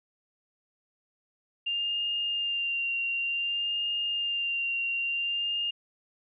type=tone with vibrato; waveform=sine; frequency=2794 Hz; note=F7; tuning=in tune; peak=-27 dBFS; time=1.66-5.71 s; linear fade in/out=10 ms; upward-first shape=sine; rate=0.55 Hz; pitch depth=21 cents each way; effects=none